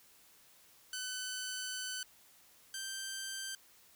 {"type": "tone pair in turn", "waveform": "10% pulse", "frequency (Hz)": [1509, 1565], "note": ["F#6", "G6"], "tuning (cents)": [34, -3], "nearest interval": "minor second", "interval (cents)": 63, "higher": "second", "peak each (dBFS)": [-30, -31], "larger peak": "first", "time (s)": [[0.93, 2.03], [2.74, 3.55]], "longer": "first", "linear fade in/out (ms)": 2, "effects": ["white hiss -63 dBFS RMS until 3.95 s"]}